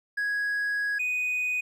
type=tone pair in turn; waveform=triangle; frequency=1661.2 / 2489 Hz; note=G#6 / D#7; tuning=0 / 0 cents; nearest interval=perfect fifth; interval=700 cents; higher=second; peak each=-23 dBFS; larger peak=neither; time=0.17-0.99 / 0.99-1.61 s; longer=first; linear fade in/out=10 ms; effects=tanh soft clip ceiling -19 dBFS + resampled to 32000 Hz